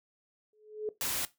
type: tone with exponential growth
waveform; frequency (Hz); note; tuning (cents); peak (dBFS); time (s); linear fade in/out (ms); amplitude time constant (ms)
sine; 427.2; G#4; +49; -28; 0.53-0.89; 2; 78
type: noise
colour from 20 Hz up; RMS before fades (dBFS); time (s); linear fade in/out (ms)
white; -33; 1.01-1.25; 0
effects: noise-tail reverb RT60 0.2 s tail -17 dB re dry